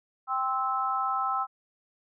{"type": "chord", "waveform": "sine", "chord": "C major", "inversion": "second", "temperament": "just", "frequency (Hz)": [784.9, 1046.5, 1308.1], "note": ["G5", "C6", "E6"], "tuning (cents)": [2, 0, -14], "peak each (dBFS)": [-31, -32, -28], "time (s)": [0.27, 1.47], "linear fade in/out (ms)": 50, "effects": []}